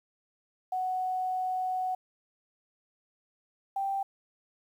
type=tone pair in turn; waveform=sine; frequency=742 / 784 Hz; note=F#5 / G5; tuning=+5 / 0 cents; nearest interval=minor second; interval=95 cents; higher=second; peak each=-28 dBFS; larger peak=neither; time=0.72-1.95 / 3.76-4.03 s; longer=first; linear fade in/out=5 ms; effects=10-bit